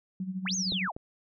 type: tone with tremolo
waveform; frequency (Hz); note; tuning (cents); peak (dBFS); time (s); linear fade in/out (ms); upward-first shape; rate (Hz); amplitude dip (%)
sine; 187.2; F#3; +20; -29; 0.2-0.88; 2; sine; 13; 70
type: linear two-way sweep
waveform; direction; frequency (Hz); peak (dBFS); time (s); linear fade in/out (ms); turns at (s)
sine; up then down; 556 to 6645 to 556; -29; 0.45-0.92; 20; 0.55
type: clicks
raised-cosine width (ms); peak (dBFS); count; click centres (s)
2; -25; 2; 0.722 / 0.965
effects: none